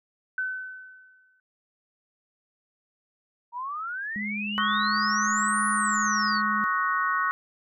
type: tone with exponential decay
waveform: sine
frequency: 1516 Hz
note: F#6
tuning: 42 cents sharp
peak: -24 dBFS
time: 0.38-1.4 s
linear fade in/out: 2 ms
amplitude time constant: 220 ms
type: exponential two-way sweep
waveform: sine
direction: up then down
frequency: 932.3 to 9956 to 4237 Hz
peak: -30 dBFS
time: 3.52-6.42 s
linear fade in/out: 50 ms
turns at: 5.67 s
type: tone with pitch glide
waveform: sine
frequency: 207.7 to 209.5 Hz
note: G#3 to G#3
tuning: 0 to +15 cents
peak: -31 dBFS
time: 4.16-6.64 s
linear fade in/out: 0 ms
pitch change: +15 cents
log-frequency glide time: 4.67-4.99 s
type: chord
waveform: sine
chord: D# minor seventh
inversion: third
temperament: equal with one note detuned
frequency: 1108.7 / 1269.2 / 1480 / 1864.7 Hz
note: C#6 / D#6 / F#6 / A#6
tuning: 0 / +34 / 0 / 0 cents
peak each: -26 / -30 / -28 / -31 dBFS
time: 4.58-7.31 s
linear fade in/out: 0 ms
effects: none